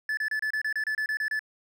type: tone bursts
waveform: triangle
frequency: 1735 Hz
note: A6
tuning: 25 cents flat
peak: -24 dBFS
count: 12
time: 0.09-1.393 s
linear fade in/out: 2 ms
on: 82 ms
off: 29 ms
effects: none